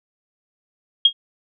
sine tone with exponential decay, 3256 Hz, G#7, 35 cents flat, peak -5 dBFS, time 1.05-1.13 s, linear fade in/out 5 ms, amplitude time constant 17 ms, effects none

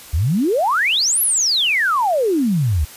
sine exponential two-way sweep, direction up then down, 67.9 to 11820 to 67.9 Hz, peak -14 dBFS, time 0.13-2.85 s, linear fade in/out 10 ms, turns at 1.22 s, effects white hiss -39 dBFS RMS until 2.96 s + resampled to 32000 Hz

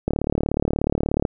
click train, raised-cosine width 2 ms, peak -7 dBFS, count 44, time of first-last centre 0.08-1.252 s, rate 36.7 Hz, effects none

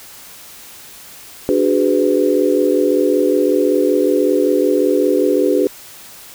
sine chord, G# half-diminished seventh, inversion second, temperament equal with one note detuned, 293.7 / 370 / 415.3 / 502.2 Hz, D4 / F#4 / G#4 / B4, 0 / 0 / 0 / +29 cents, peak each -17 dBFS, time 1.49-5.67 s, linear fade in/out 0 ms, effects white hiss -38 dBFS RMS until 6.34 s

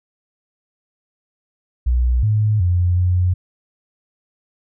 sine tone with pitch steps, 61.3 / 106.9 / 88.8 / 90.2 Hz, B1 / A2 / F2 / F#2, -12 / -49 / +29 / -44 cents, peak -13 dBFS, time 1.86-3.34 s, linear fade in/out 10 ms, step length 370 ms, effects none

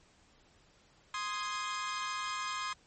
sawtooth chord, Ab major, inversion first, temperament equal, 1046.5 / 1244.5 / 1661.2 Hz, C6 / Eb6 / Ab6, 0 / 0 / 0 cents, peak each -34 / -35 / -39 dBFS, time 1.14-2.73 s, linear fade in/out 2 ms, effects pink hiss -65 dBFS RMS until 2.86 s + MP3 32 kbps

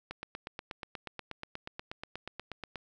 click train, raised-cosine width 0.3 ms, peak -23 dBFS, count 23, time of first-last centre 0.11-2.757 s, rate 8.31 Hz, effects none

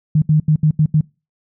sine tone bursts at uneven times, 153.7 Hz, D#3, 21 cents flat, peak -9 dBFS, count 6, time 0.15-0.22 / 0.29-0.4 / 0.48-0.56 / 0.63-0.71 / 0.79-0.86 / 0.94-1.01 s, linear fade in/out 5 ms, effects noise-tail reverb RT60 0.3 s tail -25 dB re dry

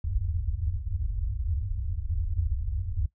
white low-pass noise, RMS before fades -29 dBFS, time 0.04-3.06 s, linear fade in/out 5 ms, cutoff 100 Hz, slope 96 dB/octave, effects noise-tail reverb RT60 0.1 s tail -18 dB re dry

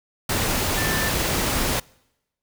sine tone in noise, 1771 Hz, A6, 11 cents sharp, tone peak -27 dBFS, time 0.77-1.09 s, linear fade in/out 5 ms, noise pink, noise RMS -23 dBFS, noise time 0.29-1.8 s, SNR -7 dB, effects noise-tail reverb RT60 0.9 s tail -26 dB re dry

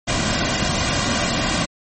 pink noise with comb filter, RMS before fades -20 dBFS, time 0.07-1.66 s, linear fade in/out 20 ms, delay 2.3 ms, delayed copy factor -0.6, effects MP3 32 kbps

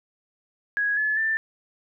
sine tone with pitch steps, 1661.2 / 1717.8 / 1776.3 Hz, G#6 / A6 / A6, 0 / -42 / +16 cents, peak -21 dBFS, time 0.77-1.37 s, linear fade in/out 0 ms, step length 200 ms, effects none

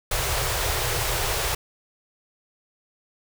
pink band-stop noise, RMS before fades -25 dBFS, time 0.11-1.55 s, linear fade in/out 5 ms, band 140 to 370 Hz, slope 48 dB/octave, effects none

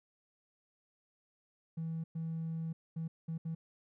triangle tone bursts at uneven times, 162.8 Hz, E3, 21 cents flat, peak -32 dBFS, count 5, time 1.77-2.04 / 2.15-2.73 / 2.96-3.08 / 3.28-3.38 / 3.45-3.55 s, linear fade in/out 10 ms, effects tanh soft clip ceiling -32 dBFS

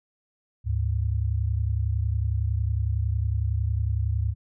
sine tone pair together, 73.42 / 104.34 Hz, D2 / G#2, 0 / +9 cents, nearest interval tritone, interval 609 cents, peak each -25 / -25 dBFS, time 0.64-4.35 s, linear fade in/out 50 ms, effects none

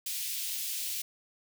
white high-pass noise, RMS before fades -35 dBFS, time 0.06-1.02 s, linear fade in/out 5 ms, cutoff 2500 Hz, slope 24 dB/octave, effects none

